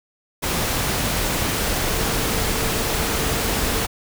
sine tone in noise, 448.6 Hz, A4, 34 cents sharp, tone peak -32 dBFS, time 1.92-3.83 s, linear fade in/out 20 ms, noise pink, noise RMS -22 dBFS, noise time 0.42-3.87 s, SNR -13 dB, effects none

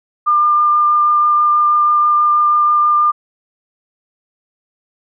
sine tone with vibrato, 1200 Hz, D6, 37 cents sharp, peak -9 dBFS, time 0.26-3.12 s, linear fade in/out 20 ms, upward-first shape sine, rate 6.2 Hz, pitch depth 8 cents each way, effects none

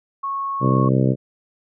sine tone, 1100 Hz, C#6, 14 cents flat, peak -22 dBFS, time 0.23-0.89 s, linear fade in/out 10 ms
harmonic tone, 65.41 Hz, C2, in tune, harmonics 2 / 3 / 4 / 5 / 6 / 7 / 8 / 9, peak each -17 / -21 / -23 / -25 / -27 / -28 / -29 / -30 dBFS, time 0.6-1.16 s, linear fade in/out 50 ms
effects none

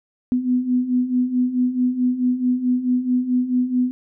sine beating tone pair, 246.9 / 251.5 Hz, B3 / B3, 0 / +32 cents, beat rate 4.6 Hz, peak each -23 / -18 dBFS, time 0.32-3.91 s, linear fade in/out 0 ms, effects none

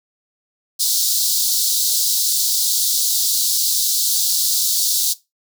pink high-pass noise, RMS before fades -18 dBFS, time 0.79-5.14 s, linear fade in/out 20 ms, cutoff 3900 Hz, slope 48 dB/octave, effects noise-tail reverb RT60 0.2 s tail -17 dB re dry

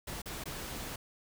pink noise with dropouts, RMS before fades -41 dBFS, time 0.07-0.96 s, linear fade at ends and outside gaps 5 ms, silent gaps 0.219-0.257 / 0.439-0.456 s, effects none

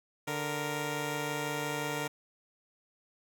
10% pulse tone pair together, 146.83 / 466.2 Hz, D3 / A#4, 0 / 0 cents, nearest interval octave + minor sixth, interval 2000 cents, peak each -27 dBFS, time 0.27-2.08 s, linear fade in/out 10 ms, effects none

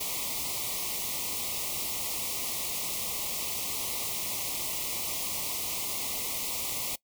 white band-stop noise, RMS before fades -33 dBFS, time 0-6.96 s, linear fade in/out 10 ms, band 1200 to 2000 Hz, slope 96 dB/octave, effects noise-tail reverb RT60 0.1 s tail -21 dB re dry

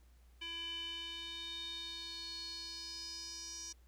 square tone with band-pass filter sweep, 334.5 Hz, E4, 25 cents sharp, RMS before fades -45 dBFS, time 0.41-3.73 s, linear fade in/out 10 ms, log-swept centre 2800 to 5800 Hz, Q 7.3, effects added 60 Hz sine -60 dBFS peak until 3.87 s + pink hiss -73 dBFS RMS until 3.87 s

